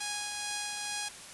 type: tone with tremolo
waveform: 5% pulse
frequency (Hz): 827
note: G#5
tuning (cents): -8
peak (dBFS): -21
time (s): 0-1.09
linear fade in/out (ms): 10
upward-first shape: triangle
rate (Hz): 2.3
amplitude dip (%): 30
effects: white hiss -47 dBFS RMS until 1.33 s + resampled to 24000 Hz